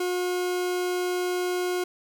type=tone; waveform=40% pulse; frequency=360 Hz; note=F#4; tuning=47 cents flat; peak=-24 dBFS; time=0-1.84 s; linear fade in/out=5 ms; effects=none